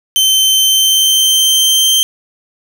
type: tone with pitch glide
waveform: sawtooth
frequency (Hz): 3095 to 3138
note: G7 to G7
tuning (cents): -23 to +1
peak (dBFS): -5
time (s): 0.16-2.03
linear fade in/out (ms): 0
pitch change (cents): +24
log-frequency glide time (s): 0.46-1.92
effects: none